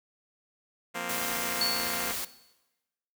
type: chord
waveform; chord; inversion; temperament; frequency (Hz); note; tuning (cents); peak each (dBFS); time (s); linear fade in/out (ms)
5% pulse; F suspended fourth; none; just; 174.61 / 232.8 / 261.9; F3 / Bb3 / C4; 0 / -2 / +2; -28 / -25 / -29; 0.94-2.13; 20
type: noise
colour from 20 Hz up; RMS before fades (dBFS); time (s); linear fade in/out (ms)
white; -34; 1.09-2.25; 5
type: tone with exponential decay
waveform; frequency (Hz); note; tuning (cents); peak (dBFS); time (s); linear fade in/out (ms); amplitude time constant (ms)
sine; 4435; C#8; 0; -23; 1.61-2.53; 2; 200
effects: noise-tail reverb RT60 1.0 s tail -17 dB re dry